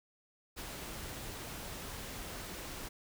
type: noise with ADSR envelope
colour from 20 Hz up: pink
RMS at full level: -42 dBFS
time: 0.56-2.89 s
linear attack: 29 ms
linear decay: 37 ms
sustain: -2 dB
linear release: 13 ms
effects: none